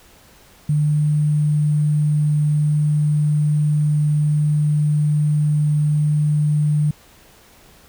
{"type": "tone with sample-and-hold", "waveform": "sine", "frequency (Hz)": 149.9, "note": "D3", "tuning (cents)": 36, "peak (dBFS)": -14, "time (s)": [0.69, 6.91], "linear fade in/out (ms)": 5, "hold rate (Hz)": 8820, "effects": ["pink hiss -49 dBFS RMS until 7.88 s"]}